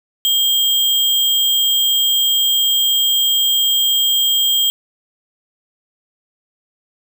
sine tone with sample-and-hold, 3214 Hz, G7, 43 cents sharp, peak -12 dBFS, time 0.25-4.7 s, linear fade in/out 0 ms, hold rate 11025 Hz, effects none

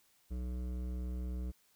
sine tone with hard clipping, 61.74 Hz, B1, in tune, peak -38 dBFS, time 0.3-1.52 s, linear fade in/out 20 ms, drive 13 dB, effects white hiss -70 dBFS RMS until 1.75 s

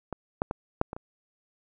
clicks, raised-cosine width 1 ms, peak -19 / -11 / -16 / -8 / -21 / -24 dBFS, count 6, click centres 0.127 / 0.419 / 0.511 / 0.814 / 0.931 / 0.965 s, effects none

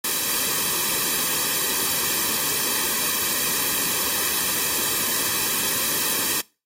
white noise with comb filter, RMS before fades -23 dBFS, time 0.04-6.41 s, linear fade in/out 5 ms, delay 1.4 ms, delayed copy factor -0.75, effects noise-tail reverb RT60 0.3 s tail -23 dB re dry + AAC 48 kbps

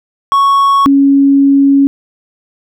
triangle / sine tone pair in turn, 1108.7 / 277.2 Hz, C#6 / C#4, 0 / 0 cents, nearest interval 2 octaves, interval 2400 cents, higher first, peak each -4 dBFS, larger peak neither, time 0.32-0.86 / 0.86-1.87 s, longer second, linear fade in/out 0 ms, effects none

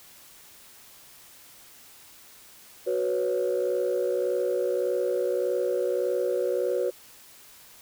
sine chord, F# suspended fourth, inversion none, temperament just, 370 / 493.3 / 555 Hz, F#4 / B4 / C#5, 0 / -2 / +2 cents, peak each -27 / -26 / -28 dBFS, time 2.86-6.91 s, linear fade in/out 20 ms, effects tanh soft clip ceiling -17 dBFS + white hiss -51 dBFS RMS until 7.81 s

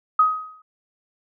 sine tone with exponential decay, 1259 Hz, D#6, 20 cents sharp, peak -10 dBFS, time 0.19-0.62 s, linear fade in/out 5 ms, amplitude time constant 92 ms, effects none

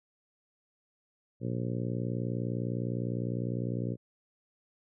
harmonic tone, 59.9 Hz, A#1, 48 cents sharp, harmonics 2 / 3 / 4 / 5 / 6 / 7 / 8 / 9, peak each -33 / -37 / -39 / -41 / -43 / -44 / -45 / -46 dBFS, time 1.4-3.97 s, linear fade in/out 50 ms, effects none

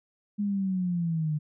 sine linear sweep, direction down, 207.7 to 148.8 Hz, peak -25 dBFS, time 0.38-1.39 s, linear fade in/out 20 ms, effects none

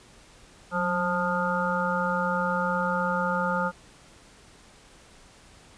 harmonic tone with a mistuned harmonic, 176.8 Hz, F3, 22 cents sharp, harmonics 1 / 3 / 5 / 7 / 8, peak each -30 / -30 / -30 / -30 / -30 dBFS, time 0.71-3.72 s, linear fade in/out 50 ms, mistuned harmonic 1, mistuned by +58 cents, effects pink hiss -53 dBFS RMS until 5.77 s + resampled to 22050 Hz

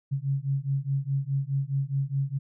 sine beating tone pair, 135.3 / 140.1 Hz, C#3 / C#3, -42 / +19 cents, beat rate 4.8 Hz, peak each -28 dBFS, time 0.11-2.39 s, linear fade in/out 20 ms, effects none

